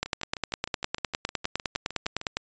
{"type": "two click trains", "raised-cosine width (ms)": 0.2, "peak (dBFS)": [-9, -19], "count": [24, 15], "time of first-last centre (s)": [[0.03, 2.37], [0.06, 2.214]], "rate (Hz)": [9.83, 6.5], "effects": ["resampled to 16000 Hz"]}